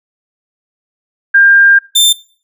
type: tone pair in turn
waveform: sine / sawtooth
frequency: 1600 / 3575 Hz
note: G6 / A7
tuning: +35 / +27 cents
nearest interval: octave + major second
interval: 1392 cents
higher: second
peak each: -3 dBFS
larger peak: neither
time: 1.34-1.79 / 1.95-2.13 s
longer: first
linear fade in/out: 10 ms
effects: noise-tail reverb RT60 0.5 s tail -21 dB re dry